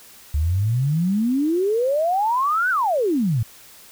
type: exponential two-way sweep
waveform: sine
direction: up then down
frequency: 70.6 to 1553 to 103 Hz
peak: -17 dBFS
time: 0.34-3.43 s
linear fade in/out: 5 ms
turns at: 2.7 s
effects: white hiss -46 dBFS RMS until 3.91 s